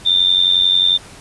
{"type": "tone with amplitude modulation", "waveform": "sine", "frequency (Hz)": 3589, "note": "A7", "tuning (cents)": 34, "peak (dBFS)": -7, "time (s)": [0.05, 0.98], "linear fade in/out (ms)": 20, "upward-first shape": "sine", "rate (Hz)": 91.2, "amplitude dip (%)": 80, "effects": ["pink hiss -39 dBFS RMS until 1.2 s", "resampled to 24000 Hz"]}